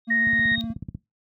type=tone with exponential growth; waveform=sine; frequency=3729 Hz; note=A#7; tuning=in tune; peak=-24 dBFS; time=0.05-0.61 s; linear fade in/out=0 ms; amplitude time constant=120 ms
type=tone with vibrato; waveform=triangle; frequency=227.9 Hz; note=A#3; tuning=39 cents flat; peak=-25 dBFS; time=0.07-0.74 s; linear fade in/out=20 ms; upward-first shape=triangle; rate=14 Hz; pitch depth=24 cents each way
type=tone; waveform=sine; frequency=1865 Hz; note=A#6; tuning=in tune; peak=-19 dBFS; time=0.1-0.56 s; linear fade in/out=10 ms
type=click train; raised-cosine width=5 ms; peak=-19 dBFS; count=12; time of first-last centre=0.27-0.949 s; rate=16.2 Hz
effects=noise-tail reverb RT60 0.2 s tail -21 dB re dry + high-pass 80 Hz 12 dB/octave